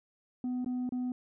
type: tone with dropouts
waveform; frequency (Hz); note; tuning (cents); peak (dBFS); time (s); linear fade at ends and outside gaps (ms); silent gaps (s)
sine; 250; B3; +21; -28; 0.44-1.12; 2; 0.646-0.661 / 0.892-0.922
effects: tanh soft clip ceiling -30 dBFS